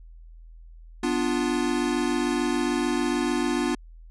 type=chord; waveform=square; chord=B diminished; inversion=none; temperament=equal; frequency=246.9 / 293.7 / 349.2 Hz; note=B3 / D4 / F4; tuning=0 / 0 / 0 cents; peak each=-28 dBFS; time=1.03-3.75 s; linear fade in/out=5 ms; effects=added 41 Hz sine -43 dBFS peak until 4.1 s + resampled to 24000 Hz